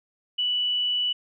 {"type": "tone", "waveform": "sine", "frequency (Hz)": 2960, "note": "F#7", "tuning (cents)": 0, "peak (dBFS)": -22, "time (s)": [0.38, 1.13], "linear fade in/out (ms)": 10, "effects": []}